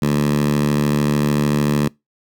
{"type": "tone with high-pass filter", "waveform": "10% pulse", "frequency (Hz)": 73.42, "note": "D2", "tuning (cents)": 0, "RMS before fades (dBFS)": -17, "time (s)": [0.02, 1.88], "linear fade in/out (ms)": 5, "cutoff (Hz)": 170, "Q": 3.2, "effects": ["noise-tail reverb RT60 0.2 s tail -25 dB re dry"]}